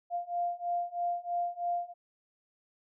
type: beating tone pair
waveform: sine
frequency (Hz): 697 / 700.1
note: F5 / F5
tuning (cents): -4 / +4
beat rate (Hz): 3.1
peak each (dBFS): -34 / -33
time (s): 0.1-1.94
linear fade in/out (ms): 50
effects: none